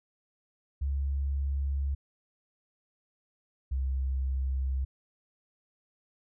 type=tone pair in turn; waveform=sine; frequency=69.3 / 66.09 Hz; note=C#2 / C2; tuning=0 / +18 cents; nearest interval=minor second; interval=82 cents; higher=first; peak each=-27 / -27 dBFS; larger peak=neither; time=0.81-1.95 / 3.71-4.85 s; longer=neither; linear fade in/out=10 ms; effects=none